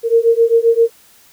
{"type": "beating tone pair", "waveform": "sine", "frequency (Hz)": [457.3, 464.9], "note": ["A#4", "A#4"], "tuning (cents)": [-33, -5], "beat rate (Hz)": 7.6, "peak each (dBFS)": -12, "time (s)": [0.03, 0.9], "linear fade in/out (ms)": 50, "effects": ["white hiss -48 dBFS RMS until 1.32 s"]}